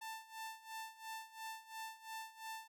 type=tone with tremolo; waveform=sawtooth; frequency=888 Hz; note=A5; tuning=16 cents sharp; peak=-40 dBFS; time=0.01-2.68 s; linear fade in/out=10 ms; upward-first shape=sine; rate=2.9 Hz; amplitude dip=85%; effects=none